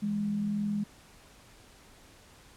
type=tone pair together; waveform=sine; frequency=164.81 / 206.7 Hz; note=E3 / G#3; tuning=0 / -8 cents; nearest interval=major third; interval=392 cents; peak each=-40 / -28 dBFS; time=0.02-0.84 s; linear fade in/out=10 ms; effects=pink hiss -56 dBFS RMS until 2.56 s + low-pass 11000 Hz 12 dB/octave